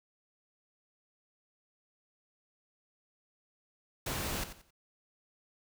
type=noise with echo; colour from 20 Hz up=pink; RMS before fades=-36 dBFS; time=4.06-4.44 s; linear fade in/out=5 ms; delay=89 ms; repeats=3; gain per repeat=-11 dB; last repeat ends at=4.707 s; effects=none